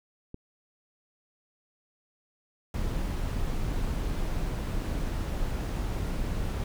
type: click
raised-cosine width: 3 ms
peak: -27 dBFS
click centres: 0.344 s
type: noise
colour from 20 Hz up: brown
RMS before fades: -30 dBFS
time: 2.74-6.64 s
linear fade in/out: 2 ms
effects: none